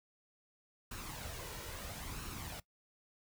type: noise with flanger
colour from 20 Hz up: pink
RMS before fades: -45 dBFS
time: 0.91-2.6 s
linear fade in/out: 5 ms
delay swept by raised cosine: 0.72 to 2.12 ms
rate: 0.75 Hz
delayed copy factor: +0.5
effects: noise-tail reverb RT60 0.1 s tail -19 dB re dry